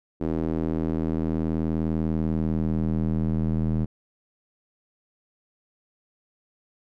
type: tone with band-pass filter sweep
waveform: square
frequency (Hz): 40.21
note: E1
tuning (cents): -42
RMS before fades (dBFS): -25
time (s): 0.2-3.86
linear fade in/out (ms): 20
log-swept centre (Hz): 320 to 170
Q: 1.6
effects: none